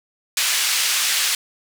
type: band-pass noise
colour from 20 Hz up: pink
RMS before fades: -20 dBFS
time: 0.37-1.35 s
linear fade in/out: 2 ms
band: 2300 to 11000 Hz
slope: 12 dB/octave
effects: none